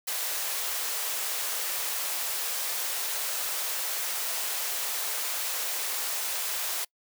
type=high-pass noise; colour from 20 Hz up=white; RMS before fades=-31 dBFS; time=0.07-6.85 s; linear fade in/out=10 ms; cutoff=450 Hz; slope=24 dB/octave; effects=noise-tail reverb RT60 0.1 s tail -26 dB re dry